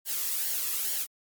blue noise with flanger, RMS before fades -30 dBFS, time 0.05-1.07 s, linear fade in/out 50 ms, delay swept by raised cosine 0.79 to 1.36 ms, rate 2.3 Hz, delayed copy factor -0.55, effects MP3 96 kbps

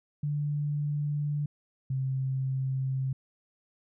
sine tone pair in turn, 146.83 / 132.68 Hz, D3 / C3, 0 / +25 cents, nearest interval major second, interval 175 cents, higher first, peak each -27 dBFS, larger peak neither, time 0.23-1.46 / 1.9-3.13 s, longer neither, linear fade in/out 5 ms, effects none

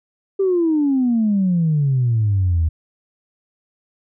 sine exponential sweep, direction down, 397.1 to 77.78 Hz, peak -13 dBFS, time 0.39-2.69 s, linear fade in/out 10 ms, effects tanh soft clip ceiling -10 dBFS

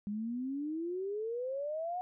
sine exponential sweep, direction up, 201.5 to 740 Hz, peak -34 dBFS, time 0.07-2.01 s, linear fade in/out 0 ms, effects none

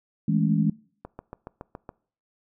sine chord, A major seventh, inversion second, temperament equal with one note detuned, 161.61 / 207.7 / 220 / 277.2 Hz, E3 / G#3 / A3 / C#4, -34 / 0 / 0 / 0 cents, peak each -23 / -23 / -29 / -29 dBFS, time 0.28-0.7 s, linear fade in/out 5 ms
click train, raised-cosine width 1 ms, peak -23 dBFS, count 7, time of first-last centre 1.05-1.892 s, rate 7.13 Hz
effects noise-tail reverb RT60 0.5 s tail -23 dB re dry

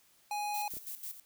square tone, 830.6 Hz, G#5, in tune, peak -34 dBFS, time 0.31-0.68 s, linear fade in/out 2 ms
violet noise with tremolo, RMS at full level -41 dBFS, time 0.54-1.2 s, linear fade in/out 5 ms, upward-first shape square, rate 6.1 Hz, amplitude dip 70%
clicks, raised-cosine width 2 ms, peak -37 dBFS, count 2, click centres 0.738 / 0.769 s
effects white hiss -66 dBFS RMS until 1.25 s

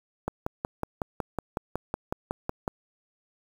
click train, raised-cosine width 1 ms, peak -14 dBFS, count 14, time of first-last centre 0.28-2.679 s, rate 5.42 Hz, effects 7-bit

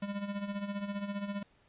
square tone with tremolo, 201.5 Hz, G3, 48 cents sharp, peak -33 dBFS, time 0.02-1.43 s, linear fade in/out 5 ms, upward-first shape sine, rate 15 Hz, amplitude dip 65%, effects pink hiss -67 dBFS RMS until 1.68 s + resampled to 8000 Hz

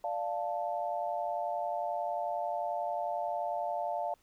sine chord, D minor, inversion none, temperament equal, 587.3 / 698.5 / 880 Hz, D5 / F5 / A5, 0 / 0 / 0 cents, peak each -37 / -34 / -37 dBFS, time 0.04-4.14 s, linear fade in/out 2 ms, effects pink hiss -69 dBFS RMS until 4.22 s

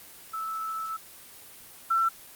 sine tone pair in turn, 1313 / 1342.9 Hz, E6 / E6, -7 / +32 cents, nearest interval unison, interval 39 cents, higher second, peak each -30 / -21 dBFS, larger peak second, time 0.33-0.97 / 1.9-2.09 s, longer first, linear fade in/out 10 ms, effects white hiss -48 dBFS RMS until 2.35 s + Opus 24 kbps

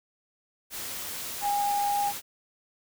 sine tone in noise, 814 Hz, G#5, 35 cents flat, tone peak -24 dBFS, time 1.41-2.13 s, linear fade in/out 50 ms, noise white, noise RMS -36 dBFS, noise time 0.7-2.22 s, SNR +9 dB, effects none

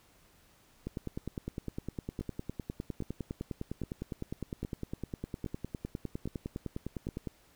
two click trains, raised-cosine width 3 ms, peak -23 / -24 dBFS, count 64 / 7, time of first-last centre 0.87-7.272 / 2.21-7.088 s, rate 9.84 / 1.23 Hz, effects pink hiss -64 dBFS RMS until 7.55 s

